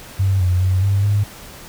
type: tone with pitch steps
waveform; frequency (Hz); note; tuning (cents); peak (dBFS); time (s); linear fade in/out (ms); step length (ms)
sine; 96.4 / 90.5 / 93.3 / 99 / 102.5; G2 / F#2 / F#2 / G2 / G#2; -28 / -38 / +15 / +18 / -22; -13; 0.19-1.24; 10; 210
effects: pink hiss -38 dBFS RMS until 1.68 s